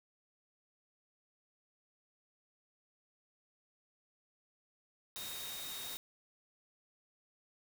sine tone in noise, 3729 Hz, A#7, in tune, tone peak -46 dBFS, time 5.16-5.97 s, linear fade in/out 0 ms, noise white, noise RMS -45 dBFS, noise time 5.16-5.97 s, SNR -4 dB, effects none

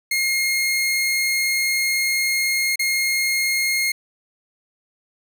sawtooth tone with dropouts, 2142 Hz, C7, 40 cents sharp, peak -15 dBFS, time 0.11-3.92 s, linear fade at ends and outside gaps 5 ms, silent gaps 2.758-2.793 s, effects none

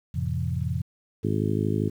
sine chord, F major seventh, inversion none, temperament equal with one note detuned, 87.31 / 110 / 130.81 / 168.08 Hz, F2 / A2 / C3 / E3, 0 / 0 / 0 / +34 cents, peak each -29 / -32 / -29 / -32 dBFS, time 0.14-0.82 s, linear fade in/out 10 ms
harmonic tone, 52.6 Hz, G#1, 23 cents sharp, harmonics 2 / 3 / 4 / 5 / 6 / 7 / 8, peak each -27 / -29 / -30 / -31 / -32 / -32 / -33 dBFS, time 1.23-1.9 s, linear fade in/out 20 ms
effects 9-bit

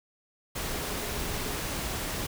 sine tone in noise, 415.3 Hz, G#4, in tune, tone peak -43 dBFS, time 0.73-1.61 s, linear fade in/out 10 ms, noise pink, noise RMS -33 dBFS, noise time 0.55-2.27 s, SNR -13 dB, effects none

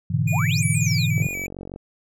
sine chord, E dominant seventh, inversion first, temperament equal, 103.83 / 123.47 / 146.83 / 164.81 Hz, G#2 / B2 / D3 / E3, 0 / 0 / 0 / 0 cents, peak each -24 dBFS, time 0.1-1.27 s, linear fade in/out 10 ms
square tone with vibrato, 2369 Hz, D7, 14 cents sharp, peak -28 dBFS, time 0.27-1.47 s, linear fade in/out 10 ms, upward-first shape square, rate 4.2 Hz, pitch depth 55 cents each way
sine exponential two-way sweep, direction up then down, 575 to 10940 to 3498 Hz, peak -26 dBFS, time 0.32-1.07 s, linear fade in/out 20 ms, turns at 0.66 s
click train, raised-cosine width 2 ms, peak -22 dBFS, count 28, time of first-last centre 1.18-1.761 s, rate 46.5 Hz
effects none

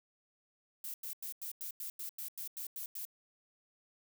violet noise bursts, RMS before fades -42 dBFS, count 12, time 0.84-3.052 s, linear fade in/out 2 ms, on 100 ms, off 92 ms, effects none

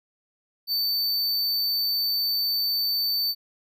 square tone, 4552 Hz, C#8, 45 cents sharp, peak -23 dBFS, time 0.67-3.35 s, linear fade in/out 50 ms, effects none

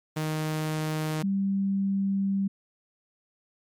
sawtooth / sine tone pair in turn, 155.56 / 195.99 Hz, D#3 / G3, 0 / 0 cents, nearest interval major third, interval 400 cents, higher second, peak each -23 dBFS, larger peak neither, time 0.16-1.23 / 1.23-2.48 s, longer second, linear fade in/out 10 ms, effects MP3 96 kbps

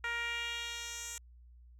10% pulse tone with band-pass filter sweep, 470 Hz, A#4, 14 cents sharp, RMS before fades -39 dBFS, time 0.04-1.18 s, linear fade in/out 2 ms, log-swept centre 1700 to 7700 Hz, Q 1.7, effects added 60 Hz sine -54 dBFS peak until 1.79 s

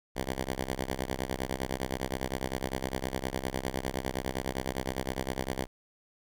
5% pulse ring-modulated tone, 65.41 Hz, C2, in tune, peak -18 dBFS, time 0.15-5.67 s, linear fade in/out 10 ms, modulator 27.8 Hz, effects none

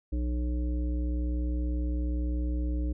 harmonic tone, 60.5 Hz, B1, 35 cents flat, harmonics 1 / 3 / 5 / 7 / 9, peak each -27 / -43 / -36 / -50 / -48 dBFS, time 0.12-2.93 s, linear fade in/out 10 ms, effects none

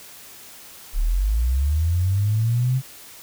sine linear sweep, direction up, 32.7 to 133.4 Hz, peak -17 dBFS, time 0.93-2.82 s, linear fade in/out 50 ms, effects white hiss -43 dBFS RMS until 3.22 s

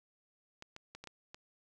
clicks, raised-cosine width 0.2 ms, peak -30 dBFS, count 6, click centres 0.624 / 0.764 / 0.95 / 1.04 / 1.073 / 1.345 s, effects none

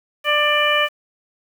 harmonic tone, 593 Hz, D5, 17 cents sharp, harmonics 1 / 2 / 3 / 4 / 5, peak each -21 / -21 / -21 / -21 / -21 dBFS, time 0.24-0.89 s, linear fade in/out 50 ms, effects 7-bit

